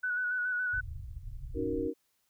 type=tone with vibrato; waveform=sine; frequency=1480 Hz; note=F#6; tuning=in tune; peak=-29 dBFS; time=0.03-0.81 s; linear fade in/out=10 ms; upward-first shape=square; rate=7.1 Hz; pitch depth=25 cents each way
type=low-pass noise; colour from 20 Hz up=pink; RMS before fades=-41 dBFS; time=0.72-1.88 s; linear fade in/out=20 ms; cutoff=130 Hz; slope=96 dB/octave
type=chord; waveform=sine; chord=D# minor seventh; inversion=third; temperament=equal; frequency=277.2 / 311.1 / 370 / 466.2 Hz; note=C#4 / D#4 / F#4 / A#4; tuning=0 / 0 / 0 / 0 cents; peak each=-37 / -35 / -37 / -34 dBFS; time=1.54-1.94 s; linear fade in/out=50 ms
effects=white hiss -75 dBFS RMS until 2.29 s